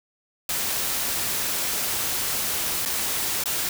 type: noise with dropouts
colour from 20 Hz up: white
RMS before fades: -26 dBFS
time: 0.49-3.69 s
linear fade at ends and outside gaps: 2 ms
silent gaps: 2.852-2.858 / 3.438-3.457 s
effects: none